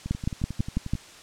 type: two click trains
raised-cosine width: 5 ms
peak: -20 / -12 dBFS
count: 11 / 6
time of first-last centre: 0.06-0.953 / 0.11-0.935 s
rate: 11.2 / 6.06 Hz
effects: white hiss -47 dBFS RMS until 1.22 s + low-pass 7000 Hz 12 dB/octave